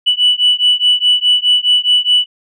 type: beating tone pair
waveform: sine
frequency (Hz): 2960 / 2964.8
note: F#7 / F#7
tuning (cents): 0 / +3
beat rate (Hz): 4.8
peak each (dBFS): -11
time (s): 0.06-2.26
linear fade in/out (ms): 20
effects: tanh soft clip ceiling -3 dBFS